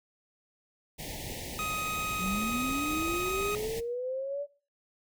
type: band-stop noise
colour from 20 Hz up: pink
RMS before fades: -39 dBFS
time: 0.98-3.81 s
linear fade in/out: 20 ms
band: 920 to 1800 Hz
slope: 96 dB/octave
type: tone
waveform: 25% pulse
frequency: 1255 Hz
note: D#6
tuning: 15 cents sharp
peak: -28 dBFS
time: 1.59-3.55 s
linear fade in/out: 0 ms
type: linear sweep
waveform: sine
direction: up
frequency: 174.61 to 582 Hz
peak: -31 dBFS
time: 2.18-4.47 s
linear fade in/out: 50 ms
effects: noise-tail reverb RT60 0.4 s tail -19 dB re dry